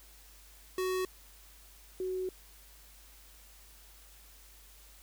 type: tone pair in turn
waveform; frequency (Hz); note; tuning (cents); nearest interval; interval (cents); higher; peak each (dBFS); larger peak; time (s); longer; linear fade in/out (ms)
square / sine; 371.7 / 371.7; F#4 / F#4; +8 / +8; unison; 0; neither; -31 / -32; first; 0.78-1.05 / 2-2.29; second; 2
effects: added 50 Hz sine -57 dBFS peak until 5.02 s + white hiss -58 dBFS RMS until 5.02 s